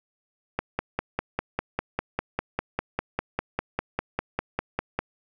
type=click train; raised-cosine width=0.5 ms; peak=-10 dBFS; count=23; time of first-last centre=0.59-4.99 s; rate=5 Hz; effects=none